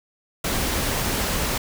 pink noise, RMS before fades -24 dBFS, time 0.44-1.58 s, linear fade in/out 5 ms, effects none

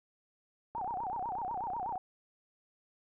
sine tone with vibrato, 830.6 Hz, G#5, in tune, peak -34 dBFS, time 0.75-1.98 s, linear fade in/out 2 ms, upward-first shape sine, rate 8.1 Hz, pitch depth 240 cents each way
click train, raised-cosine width 1 ms, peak -32 dBFS, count 39, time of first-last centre 0.75-1.956 s, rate 31.5 Hz
effects none

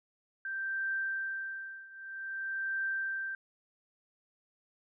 sine tone with tremolo, 1568 Hz, G6, in tune, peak -30 dBFS, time 0.45-3.35 s, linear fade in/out 2 ms, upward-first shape triangle, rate 0.52 Hz, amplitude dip 90%, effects none

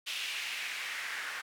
white noise with band-pass filter sweep, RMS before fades -38 dBFS, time 0.06-1.42 s, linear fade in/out 20 ms, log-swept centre 2900 to 1600 Hz, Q 2.4, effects none

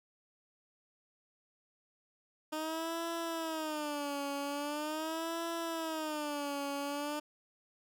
15% pulse tone with vibrato, 307 Hz, D#4, 23 cents flat, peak -29 dBFS, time 2.52-7.2 s, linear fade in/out 10 ms, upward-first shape sine, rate 0.42 Hz, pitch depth 150 cents each way, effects none

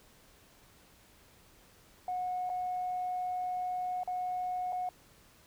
sine tone with dropouts, 729 Hz, F#5, 26 cents flat, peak -31 dBFS, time 2.08-4.89 s, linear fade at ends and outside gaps 2 ms, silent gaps 2.494-2.499 / 4.034-4.075 / 4.724-4.728 s, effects tanh soft clip ceiling -27 dBFS + pink hiss -61 dBFS RMS until 5.46 s

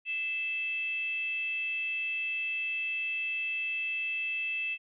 sine tone with frequency modulation, 2637 Hz, E7, in tune, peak -30 dBFS, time 0.05-4.78 s, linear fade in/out 50 ms, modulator 601 Hz, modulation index 0.31, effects none

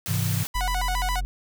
white noise, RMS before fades -32 dBFS, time 0.06-0.47 s, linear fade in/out 0 ms
sine chord, Ab augmented, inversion none, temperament equal, 103.83 / 130.81 / 164.81 Hz, Ab2 / C3 / E3, 0 / 0 / 0 cents, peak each -25 / -29 / -28 dBFS, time 0.08-0.44 s, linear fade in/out 10 ms
sawtooth tone with vibrato, 854 Hz, G#5, 48 cents sharp, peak -22 dBFS, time 0.54-1.21 s, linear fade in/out 20 ms, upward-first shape square, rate 7.3 Hz, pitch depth 260 cents each way
triangle tone, 45.42 Hz, F#1, 31 cents flat, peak -23 dBFS, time 0.55-1.25 s, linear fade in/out 0 ms
effects none

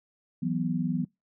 sine chord, E suspended second, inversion none, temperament just, 164.81 / 185.42 / 247.2 Hz, E3 / F#3 / B3, 0 / +4 / +2 cents, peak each -30 dBFS, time 0.42-1.05 s, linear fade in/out 10 ms, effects noise-tail reverb RT60 0.2 s tail -24 dB re dry

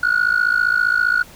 sine tone with amplitude modulation, 1453 Hz, F#6, 32 cents flat, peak -8 dBFS, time 0.03-1.23 s, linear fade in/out 5 ms, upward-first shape sine, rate 55.1 Hz, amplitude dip 95%, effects tanh soft clip ceiling -10 dBFS + pink hiss -43 dBFS RMS until 1.35 s

